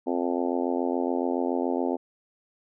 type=harmonic tone; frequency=87.1 Hz; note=F2; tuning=4 cents flat; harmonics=3 / 4 / 5 / 6 / 7 / 8 / 9 / 10; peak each=-28 / -30 / -32 / -34 / -35 / -36 / -37 / -38 dBFS; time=0.06-1.97 s; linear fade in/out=20 ms; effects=none